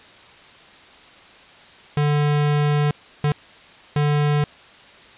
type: tone bursts at uneven times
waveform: square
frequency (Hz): 147.3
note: D3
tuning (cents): +6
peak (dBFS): -17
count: 3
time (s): 1.97-2.91 / 3.24-3.32 / 3.96-4.44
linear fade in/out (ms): 2
effects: white hiss -46 dBFS RMS until 5.17 s + resampled to 8000 Hz